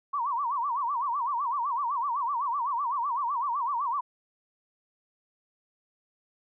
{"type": "tone with vibrato", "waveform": "sine", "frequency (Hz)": 1039, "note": "C6", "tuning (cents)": -12, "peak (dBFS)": -26, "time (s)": [0.13, 4.01], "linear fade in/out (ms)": 10, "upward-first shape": "sine", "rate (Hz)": 7.9, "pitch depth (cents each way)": 210, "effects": []}